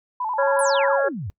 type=tone with vibrato; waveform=sine; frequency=932.3 Hz; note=A#5; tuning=in tune; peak=-23 dBFS; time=0.2-0.96 s; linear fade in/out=5 ms; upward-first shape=square; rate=11 Hz; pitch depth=110 cents each way
type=harmonic tone; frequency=276.3 Hz; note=C#4; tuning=6 cents flat; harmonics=2 / 3 / 4 / 5 / 6; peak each=-18 / -32 / -34 / -27 / -27 dBFS; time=0.38-1.09 s; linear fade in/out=10 ms
type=exponential sweep; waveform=sine; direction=down; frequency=11175 to 82.41 Hz; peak=-27 dBFS; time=0.59-1.3 s; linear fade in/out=0 ms
effects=noise-tail reverb RT60 0.1 s tail -23 dB re dry